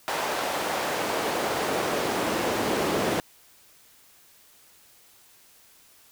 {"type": "noise with high-pass filter sweep", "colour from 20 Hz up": "brown", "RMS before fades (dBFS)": -27, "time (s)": [0.08, 3.2], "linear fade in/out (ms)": 0, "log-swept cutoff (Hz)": [700, 320], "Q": 0.98, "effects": ["white hiss -56 dBFS RMS until 6.11 s"]}